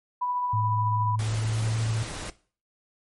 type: tone with tremolo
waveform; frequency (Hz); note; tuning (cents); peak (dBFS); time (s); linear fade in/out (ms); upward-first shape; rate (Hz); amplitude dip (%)
sine; 987.8; B5; 0; -24; 0.21-1.16; 10; sine; 14; 25
type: tone with pitch glide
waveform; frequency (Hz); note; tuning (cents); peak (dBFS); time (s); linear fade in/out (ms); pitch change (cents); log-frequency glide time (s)
sine; 109.4 to 111.96; A2 to A2; -9 to +31; -24; 0.53-2.03; 5; +40; 1.25-1.74
type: noise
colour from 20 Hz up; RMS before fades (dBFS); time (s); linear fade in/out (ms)
pink; -36; 1.19-2.3; 2
effects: noise-tail reverb RT60 0.4 s tail -18 dB re dry + MP3 48 kbps